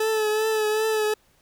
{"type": "tone with vibrato", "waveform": "40% pulse", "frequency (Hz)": 433, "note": "A4", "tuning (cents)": -28, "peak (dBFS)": -20, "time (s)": [0, 1.14], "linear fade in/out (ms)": 5, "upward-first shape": "triangle", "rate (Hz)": 2.6, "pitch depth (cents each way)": 38, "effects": ["pink hiss -62 dBFS RMS until 1.41 s"]}